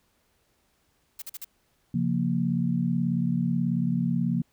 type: noise bursts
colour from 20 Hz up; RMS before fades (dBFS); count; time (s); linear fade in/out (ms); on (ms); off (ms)
blue; -37; 4; 1.19-1.446; 5; 31; 44
type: chord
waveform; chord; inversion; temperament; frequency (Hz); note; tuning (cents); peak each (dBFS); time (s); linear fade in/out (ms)
sine; Bb minor; first; equal with one note detuned; 136.45 / 174.61 / 233.1; Db3 / F3 / Bb3; -27 / 0 / 0; -29 / -26 / -27; 1.94-4.42; 5
effects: pink hiss -69 dBFS RMS until 4.52 s